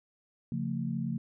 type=chord; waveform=sine; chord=Db augmented; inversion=none; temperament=equal with one note detuned; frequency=138.59 / 174.61 / 225.8 Hz; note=Db3 / F3 / A3; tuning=0 / 0 / +45 cents; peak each=-35 / -35 / -34 dBFS; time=0.52-1.18 s; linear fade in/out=2 ms; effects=none